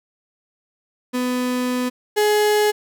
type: tone pair in turn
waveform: 35% pulse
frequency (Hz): 250 / 420.4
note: B3 / G#4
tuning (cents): +21 / +21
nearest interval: major sixth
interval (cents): 900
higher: second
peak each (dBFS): -18 / -13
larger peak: second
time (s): 1.13-1.9 / 2.16-2.72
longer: first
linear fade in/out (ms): 20
effects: none